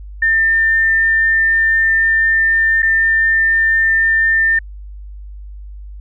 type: tone with dropouts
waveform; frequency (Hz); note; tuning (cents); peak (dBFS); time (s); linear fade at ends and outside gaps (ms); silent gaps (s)
sine; 1799; A6; +38; -10; 0.22-4.59; 5; 2.822-2.828
effects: added 50 Hz sine -29 dBFS peak until 6 s